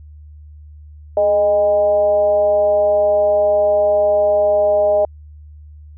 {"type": "tone with frequency modulation", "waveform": "sine", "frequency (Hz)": 617, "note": "D#5", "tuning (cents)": -15, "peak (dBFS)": -11, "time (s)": [1.17, 5.05], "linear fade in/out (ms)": 2, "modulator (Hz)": 196, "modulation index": 0.48, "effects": ["added 75 Hz sine -36 dBFS peak until 5.97 s"]}